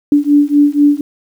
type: beating tone pair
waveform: sine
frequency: 288.5 / 292.6 Hz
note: D4 / D4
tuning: -31 / -6 cents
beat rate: 4.1 Hz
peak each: -10 dBFS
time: 0.12-1.01 s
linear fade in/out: 2 ms
effects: 7-bit